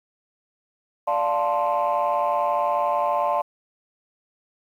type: chord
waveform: sine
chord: D minor seventh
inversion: none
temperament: equal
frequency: 587.3 / 698.5 / 880 / 1046.5 Hz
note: D5 / F5 / A5 / C6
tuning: 0 / 0 / 0 / 0 cents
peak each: -24 dBFS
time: 1.07-3.42 s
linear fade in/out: 10 ms
effects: tanh soft clip ceiling -14 dBFS + 9-bit